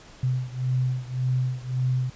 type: beating tone pair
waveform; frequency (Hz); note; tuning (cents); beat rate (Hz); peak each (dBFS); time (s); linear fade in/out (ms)
sine; 127 / 128.8; B2 / C3; +49 / -27; 1.8; -25 / -27; 0.23-2.1; 5
effects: pink hiss -49 dBFS RMS until 2.15 s + resampled to 16000 Hz